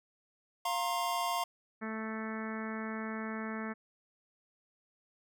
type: chord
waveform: square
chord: F suspended fourth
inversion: none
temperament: equal with one note detuned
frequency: 698.5 / 932.3 / 1065.4 Hz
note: F5 / Bb5 / C6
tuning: 0 / 0 / +31 cents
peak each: -36 / -37 / -36 dBFS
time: 0.65-1.44 s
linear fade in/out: 5 ms
type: harmonic tone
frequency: 220 Hz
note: A3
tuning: in tune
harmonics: 1 / 2 / 3 / 4 / 5 / 6 / 7 / 8 / 9 / 10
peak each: -38 / -45 / -48 / -49 / -49 / -46 / -50 / -46 / -52 / -51 dBFS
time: 1.81-3.74 s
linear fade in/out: 20 ms
effects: none